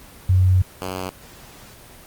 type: tone pair in turn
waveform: sine / 5% pulse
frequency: 92.5 / 92.87 Hz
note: F#2 / F#2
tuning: 0 / +7 cents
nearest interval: unison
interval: 7 cents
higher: second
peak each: -12 / -15 dBFS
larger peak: first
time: 0.29-0.62 / 0.81-1.1 s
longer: first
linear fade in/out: 5 ms
effects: pink hiss -44 dBFS RMS until 2.06 s + Opus 24 kbps